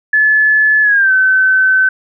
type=tone with pitch glide; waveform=sine; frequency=1724 to 1527.1 Hz; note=A6 to G6; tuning=-36 to -46 cents; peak=-7 dBFS; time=0.13-1.89 s; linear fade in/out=5 ms; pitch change=-210 cents; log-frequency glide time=0.82-1.12 s; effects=none